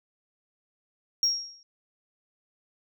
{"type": "tone with exponential decay", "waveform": "sine", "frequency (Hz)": 5588, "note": "F8", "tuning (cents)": 0, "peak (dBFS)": -16, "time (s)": [1.23, 1.63], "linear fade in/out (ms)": 1, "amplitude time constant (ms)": 86, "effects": ["tanh soft clip ceiling -18 dBFS"]}